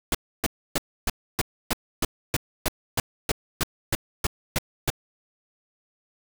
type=noise bursts; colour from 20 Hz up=pink; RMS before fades=-23 dBFS; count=16; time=0.12-4.902 s; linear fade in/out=2 ms; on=27 ms; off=290 ms; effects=none